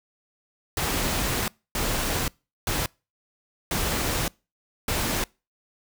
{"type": "noise bursts at uneven times", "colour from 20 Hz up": "pink", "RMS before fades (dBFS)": -26, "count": 5, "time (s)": [[0.77, 1.48], [1.75, 2.28], [2.67, 2.86], [3.71, 4.28], [4.88, 5.24]], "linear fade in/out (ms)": 2, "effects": ["noise-tail reverb RT60 0.3 s tail -26 dB re dry"]}